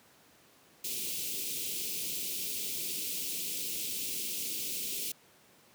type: band-stop noise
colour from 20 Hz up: white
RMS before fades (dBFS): -36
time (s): 0.84-5.12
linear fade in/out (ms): 5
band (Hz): 480 to 2400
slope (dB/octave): 48
effects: pink hiss -61 dBFS RMS until 5.74 s + high-pass 150 Hz 12 dB/octave